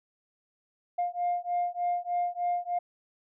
sine beating tone pair, 704 / 707.3 Hz, F5 / F5, +14 / +22 cents, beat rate 3.3 Hz, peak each -29 dBFS, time 0.98-2.79 s, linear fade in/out 10 ms, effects tanh soft clip ceiling -22 dBFS

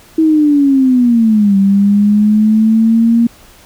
sine linear two-way sweep, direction down then up, 322.8 to 194.7 to 234.5 Hz, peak -6 dBFS, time 0.18-3.27 s, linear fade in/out 5 ms, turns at 1.57 s, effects pink hiss -42 dBFS RMS until 3.65 s

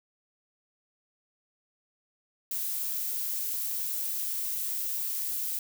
violet noise, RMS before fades -32 dBFS, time 2.51-5.59 s, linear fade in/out 2 ms, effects none

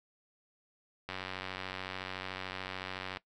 click train, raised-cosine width 0.3 ms, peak -22 dBFS, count 196, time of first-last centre 1.09-3.171 s, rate 93.7 Hz, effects noise-tail reverb RT60 0.1 s tail -18 dB re dry

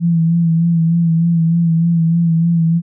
sine tone with vibrato, 166.8 Hz, E3, 21 cents sharp, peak -10 dBFS, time 0-2.82 s, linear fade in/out 50 ms, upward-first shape sine, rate 3.3 Hz, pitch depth 37 cents each way, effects none

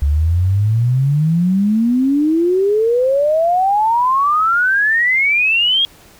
sine exponential sweep, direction up, 69.3 to 3302 Hz, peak -11 dBFS, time 0.02-5.85 s, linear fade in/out 0 ms, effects pink hiss -45 dBFS RMS until 6.19 s

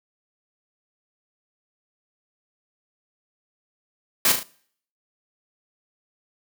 white noise with echo, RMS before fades -18 dBFS, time 4.25-4.32 s, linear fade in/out 2 ms, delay 37 ms, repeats 3, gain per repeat -6 dB, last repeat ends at 4.431 s, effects noise-tail reverb RT60 0.6 s tail -23 dB re dry + high-pass 100 Hz 12 dB/octave

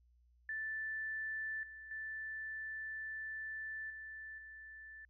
sine tone with level steps, 1760 Hz, A6, in tune, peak -38 / -49 / -41 / -46 / -50 dBFS, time 0.49-5.05 s, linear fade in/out 2 ms, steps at 1.63 / 1.91 / 3.9 / 4.38 s, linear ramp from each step 2 ms, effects added 60 Hz sine -66 dBFS peak until 5.09 s

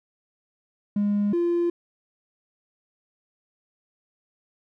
triangle tone pair in turn, 205 / 344.8 Hz, G#3 / F4, -22 / -22 cents, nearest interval major sixth, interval 900 cents, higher second, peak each -17 dBFS, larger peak neither, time 0.96-1.33 / 1.33-1.7 s, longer neither, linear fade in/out 5 ms, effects tanh soft clip ceiling -16 dBFS

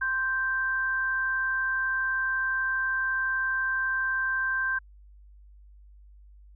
sine tone pair together, 1046.5 / 1568 Hz, C6 / G6, 0 / 0 cents, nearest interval perfect fifth, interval 700 cents, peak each -34 / -25 dBFS, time 0.01-4.79 s, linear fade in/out 10 ms, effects added 50 Hz sine -49 dBFS peak until 6.55 s

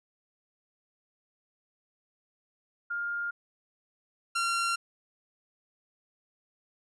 sine / sawtooth tone pair in turn, 1408 / 1374.3 Hz, F6 / F6, +14 / -28 cents, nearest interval unison, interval 42 cents, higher first, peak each -30 / -23 dBFS, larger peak second, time 2.9-3.31 / 4.35-4.76 s, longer neither, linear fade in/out 10 ms, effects resampled to 24000 Hz

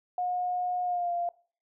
sine tone with pitch glide, 721 to 695.2 Hz, F#5 to F5, -45 to -8 cents, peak -27 dBFS, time 0.18-1.29 s, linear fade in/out 2 ms, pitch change -63 cents, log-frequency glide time 0.83-1.12 s, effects noise-tail reverb RT60 0.4 s tail -21 dB re dry

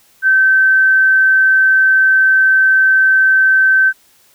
sine tone, 1544 Hz, G6, 27 cents flat, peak -7 dBFS, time 0.22-3.93 s, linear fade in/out 50 ms, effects white hiss -51 dBFS RMS until 4.34 s

